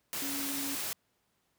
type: tone in noise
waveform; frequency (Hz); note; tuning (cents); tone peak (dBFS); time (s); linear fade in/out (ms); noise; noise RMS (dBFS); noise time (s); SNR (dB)
sine; 278.8; C#4; +10; -38; 0.22-0.75; 0; white; -36; 0.13-0.93; -5
effects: pink hiss -75 dBFS RMS until 1.58 s + high-pass 80 Hz 12 dB/octave